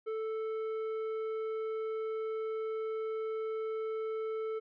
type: tone with tanh clipping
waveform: sine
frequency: 440 Hz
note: A4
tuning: in tune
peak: -35 dBFS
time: 0.06-4.6 s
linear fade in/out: 20 ms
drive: 9 dB
effects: none